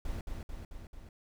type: noise with echo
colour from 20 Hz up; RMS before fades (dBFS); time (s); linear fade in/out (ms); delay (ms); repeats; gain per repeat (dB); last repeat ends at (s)
brown; -36; 0.05-0.21; 2; 220; 4; -3; 1.09
effects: none